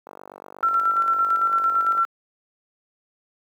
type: click train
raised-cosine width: 1 ms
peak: -23 dBFS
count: 94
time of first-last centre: 0.07-1.991 s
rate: 48.4 Hz
type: tone with tremolo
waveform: sine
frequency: 1351 Hz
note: E6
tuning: 42 cents sharp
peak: -16 dBFS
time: 0.63-2.05 s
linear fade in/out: 0 ms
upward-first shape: square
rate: 8.9 Hz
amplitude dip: 40%
effects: high-pass 400 Hz 12 dB/octave + 9-bit